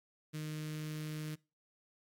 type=tone with notch filter; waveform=sawtooth; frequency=153.9 Hz; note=D#3; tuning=19 cents flat; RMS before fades=-41 dBFS; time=0.33-1.36 s; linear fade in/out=20 ms; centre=810 Hz; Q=0.56; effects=noise-tail reverb RT60 0.3 s tail -23 dB re dry + AAC 64 kbps